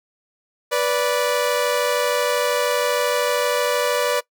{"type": "tone pair together", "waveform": "sawtooth", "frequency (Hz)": [491.2, 584.1], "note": ["B4", "D5"], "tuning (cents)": [-9, -10], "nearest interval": "minor third", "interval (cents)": 299, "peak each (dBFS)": -17, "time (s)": [0.71, 4.21], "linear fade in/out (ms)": 20, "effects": ["noise-tail reverb RT60 0.1 s tail -21 dB re dry"]}